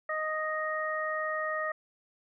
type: harmonic tone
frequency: 622.3 Hz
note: D#5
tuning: in tune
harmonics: 1 / 2 / 3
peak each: -34 / -34 / -34 dBFS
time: 0.09-1.72 s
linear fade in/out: 5 ms
effects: none